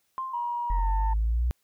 sine tone with exponential decay, 1049 Hz, C6, 4 cents sharp, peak -27 dBFS, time 0.18-0.97 s, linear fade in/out 0 ms, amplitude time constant 170 ms
sine tone with pitch glide, 955 to 896.2 Hz, A#5 to A5, +42 to +32 cents, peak -27 dBFS, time 0.33-1.14 s, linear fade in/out 10 ms, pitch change -110 cents, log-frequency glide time 0.71-0.9 s
sine linear sweep, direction up, 42.42 to 61.74 Hz, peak -21 dBFS, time 0.7-1.51 s, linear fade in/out 0 ms
effects tanh soft clip ceiling -18 dBFS + white hiss -72 dBFS RMS until 1.63 s

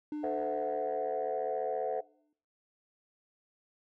triangle tone with exponential decay, 300 Hz, D4, 37 cents sharp, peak -31 dBFS, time 0.12-2.33 s, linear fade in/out 2 ms, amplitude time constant 480 ms
sine chord, F# half-diminished seventh, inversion first, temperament equal with one note detuned, 440 / 514.9 / 659.3 / 740 Hz, A4 / C5 / E5 / F#5, 0 / -28 / 0 / 0 cents, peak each -35 dBFS, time 0.23-2.01 s, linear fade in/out 10 ms
effects noise-tail reverb RT60 0.5 s tail -21 dB re dry + tanh soft clip ceiling -24 dBFS

